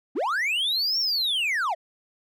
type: linear two-way sweep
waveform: triangle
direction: up then down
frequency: 206.2 to 5588 to 588 Hz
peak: -21 dBFS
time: 0.15-1.75 s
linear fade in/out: 20 ms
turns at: 0.99 s
effects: none